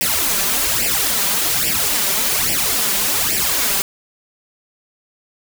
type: noise with flanger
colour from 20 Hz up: white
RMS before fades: -18 dBFS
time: 0.01-3.82 s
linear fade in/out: 0 ms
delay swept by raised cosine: 0.38 to 5.18 ms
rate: 1.2 Hz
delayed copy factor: +0.8
effects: none